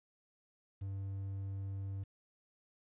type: tone with quantisation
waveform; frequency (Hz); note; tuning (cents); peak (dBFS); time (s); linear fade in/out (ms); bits
triangle; 97.6; G2; -7; -36; 0.81-2.04; 10; 11
effects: resampled to 8000 Hz